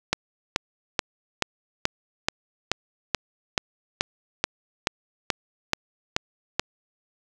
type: click train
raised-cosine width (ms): 0.2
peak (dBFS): -3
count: 16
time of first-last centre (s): 0.13-6.596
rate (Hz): 2.32
effects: none